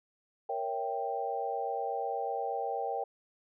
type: chord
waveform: sine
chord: A# diminished seventh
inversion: none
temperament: equal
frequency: 466.2 / 554.4 / 659.3 / 784 Hz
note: A#4 / C#5 / E5 / G5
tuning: 0 / 0 / 0 / 0 cents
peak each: -37 / -39 / -40 / -34 dBFS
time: 0.49-3.04 s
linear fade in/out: 5 ms
effects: none